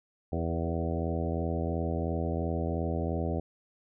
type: harmonic tone with a mistuned harmonic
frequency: 82.9 Hz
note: E2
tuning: 10 cents sharp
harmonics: 1 / 2 / 3 / 4 / 5 / 6 / 7 / 8 / 9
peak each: -32 / -35 / -37 / -38 / -39 / -40 / -40 / -41 / -42 dBFS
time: 0.32-3.4 s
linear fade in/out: 5 ms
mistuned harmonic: 6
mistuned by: -24 cents
effects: none